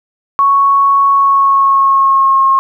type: tone with pitch glide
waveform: sine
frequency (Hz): 1108.7 to 1078.4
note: C#6 to C#6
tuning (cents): 0 to -48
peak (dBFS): -6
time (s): 0.39-2.59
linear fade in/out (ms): 0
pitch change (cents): -48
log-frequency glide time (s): 1.11-2.43
effects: 8-bit